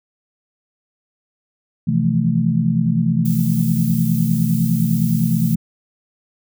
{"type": "chord", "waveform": "sine", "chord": "F major seventh", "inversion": "second", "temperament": "equal with one note detuned", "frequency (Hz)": [127.97, 164.81, 174.61, 220], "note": ["C3", "E3", "F3", "A3"], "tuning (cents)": [-38, 0, 0, 0], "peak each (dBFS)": [-21, -18, -22, -19], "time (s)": [1.87, 5.56], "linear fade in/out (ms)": 10}
{"type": "noise", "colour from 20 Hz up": "violet", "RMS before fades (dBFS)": -32, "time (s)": [3.25, 5.55], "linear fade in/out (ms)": 5}
{"effects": []}